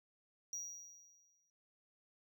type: tone with exponential decay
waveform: triangle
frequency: 5760 Hz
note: F#8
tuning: 47 cents flat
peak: -38 dBFS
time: 0.53-1.5 s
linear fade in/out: 1 ms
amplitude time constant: 210 ms
effects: none